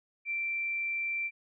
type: tone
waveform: sine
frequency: 2349 Hz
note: D7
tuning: in tune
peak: -30 dBFS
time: 0.25-1.31 s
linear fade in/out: 50 ms
effects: none